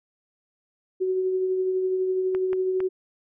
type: tone with tremolo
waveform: sine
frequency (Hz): 373.5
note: F#4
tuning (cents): +16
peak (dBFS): -20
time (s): 1-2.89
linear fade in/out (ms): 20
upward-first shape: triangle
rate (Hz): 12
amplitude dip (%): 35
type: clicks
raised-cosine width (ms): 0.5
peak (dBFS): -21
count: 3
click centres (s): 2.349 / 2.531 / 2.804
effects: none